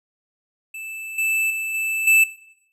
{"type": "tone with level steps", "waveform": "square", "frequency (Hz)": 2637, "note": "E7", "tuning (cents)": 0, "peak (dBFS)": [-32, -20, -26, -23, -13], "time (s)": [0.74, 2.24], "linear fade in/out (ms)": 5, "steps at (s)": [1.18, 1.5, 1.74, 2.07], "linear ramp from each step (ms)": 5, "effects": ["noise-tail reverb RT60 0.8 s tail -18 dB re dry", "resampled to 32000 Hz"]}